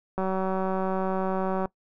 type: click train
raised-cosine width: 1 ms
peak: -15 dBFS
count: 280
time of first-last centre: 0.18-1.656 s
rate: 189 Hz
effects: noise-tail reverb RT60 0.1 s tail -21 dB re dry